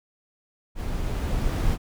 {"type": "noise with level ramp", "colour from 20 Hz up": "brown", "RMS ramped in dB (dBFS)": [-29, -22], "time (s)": [0.75, 1.78], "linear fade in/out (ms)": 50, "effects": []}